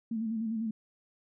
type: tone with vibrato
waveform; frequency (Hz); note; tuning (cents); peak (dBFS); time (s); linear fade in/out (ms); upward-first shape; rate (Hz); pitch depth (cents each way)
sine; 223.2; A3; +25; -30; 0.11-0.71; 5; square; 10; 44
effects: none